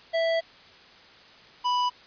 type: tone pair in turn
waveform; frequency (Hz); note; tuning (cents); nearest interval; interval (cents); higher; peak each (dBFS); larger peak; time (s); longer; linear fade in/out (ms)
square; 659.3 / 987.8; E5 / B5; 0 / 0; perfect fifth; 700; second; -23; neither; 0.13-0.41 / 1.64-1.9; first; 20
effects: white hiss -51 dBFS RMS until 2.06 s + resampled to 11025 Hz